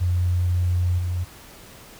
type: tone with level steps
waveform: sine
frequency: 89 Hz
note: F2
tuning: 33 cents sharp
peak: -18 / -22 dBFS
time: 0-1.25 s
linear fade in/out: 20 ms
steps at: 0.98 s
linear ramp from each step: 10 ms
effects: pink hiss -45 dBFS RMS until 1.99 s